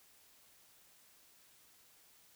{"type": "silence", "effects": ["white hiss -65 dBFS RMS until 2.35 s"]}